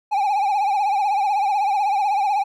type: tone with vibrato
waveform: triangle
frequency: 810 Hz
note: G#5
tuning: 43 cents flat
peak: -15 dBFS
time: 0.11-2.44 s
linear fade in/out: 20 ms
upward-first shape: triangle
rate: 16 Hz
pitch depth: 110 cents each way
effects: none